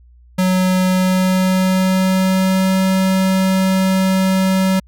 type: tone with pitch glide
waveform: square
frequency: 185 to 189.32 Hz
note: F#3 to F#3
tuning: 0 to +40 cents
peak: -13 dBFS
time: 0.38-4.8 s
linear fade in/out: 10 ms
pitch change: +40 cents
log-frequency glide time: 0.88-2.76 s
effects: added 60 Hz sine -43 dBFS peak until 4.87 s